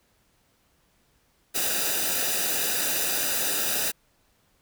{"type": "noise with comb filter", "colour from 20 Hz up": "white", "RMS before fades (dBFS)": -26, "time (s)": [1.54, 3.92], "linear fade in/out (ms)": 20, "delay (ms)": 0.92, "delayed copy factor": -0.7, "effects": ["pink hiss -66 dBFS RMS until 4.61 s"]}